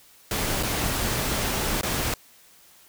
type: noise with dropouts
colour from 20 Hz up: pink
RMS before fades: -26 dBFS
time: 0.31-2.14 s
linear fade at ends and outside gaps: 2 ms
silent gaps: 0.628-0.632 / 1.812-1.831 s
effects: white hiss -54 dBFS RMS until 2.88 s